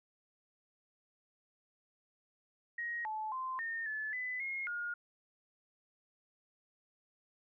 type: tone with pitch steps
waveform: sine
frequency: 1884 / 866 / 1039 / 1828 / 1730 / 2004 / 2151 / 1427 Hz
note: A#6 / A5 / C6 / A#6 / A6 / B6 / C7 / F6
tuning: +18 / -28 / -12 / -34 / -30 / +25 / +47 / +37 cents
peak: -36 dBFS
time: 2.78-4.94 s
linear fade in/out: 5 ms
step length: 270 ms
effects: none